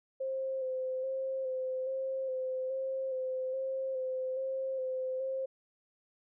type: tone with vibrato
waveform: sine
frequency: 523.3 Hz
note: C5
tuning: in tune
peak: -32 dBFS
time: 0.2-5.46 s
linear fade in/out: 10 ms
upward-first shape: square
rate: 1.2 Hz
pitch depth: 21 cents each way
effects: none